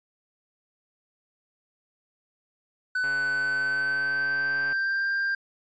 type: tone with pitch glide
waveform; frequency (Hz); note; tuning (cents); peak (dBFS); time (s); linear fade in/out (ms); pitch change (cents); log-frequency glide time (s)
triangle; 1500 to 1589.2; F#6 to G6; +23 to +23; -22; 2.95-5.35; 5; +100; 3.18-5.12
type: click train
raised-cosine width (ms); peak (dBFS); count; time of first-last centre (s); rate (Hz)
0.5; -26; 237; 3.04-4.726; 140
effects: resampled to 16000 Hz